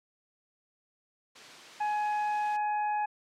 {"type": "high-pass noise", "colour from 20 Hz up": "white", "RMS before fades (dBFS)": -47, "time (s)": [1.35, 2.57], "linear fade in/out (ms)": 10, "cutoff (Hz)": 170, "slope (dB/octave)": 12}
{"type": "harmonic tone", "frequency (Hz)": 840, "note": "G#5", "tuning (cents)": 19, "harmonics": [1, 2, 3], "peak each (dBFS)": [-27, -40, -44], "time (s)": [1.8, 3.06], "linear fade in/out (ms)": 10}
{"effects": ["low-pass 5000 Hz 12 dB/octave", "MP3 96 kbps"]}